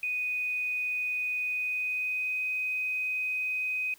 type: tone with pitch glide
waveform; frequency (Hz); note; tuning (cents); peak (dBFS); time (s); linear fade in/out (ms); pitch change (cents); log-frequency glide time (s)
sine; 2489 to 2509; D#7 to D#7; 0 to +14; -28; 0.03-3.94; 2; +14; 1.41-2.41
effects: white hiss -58 dBFS RMS until 3.98 s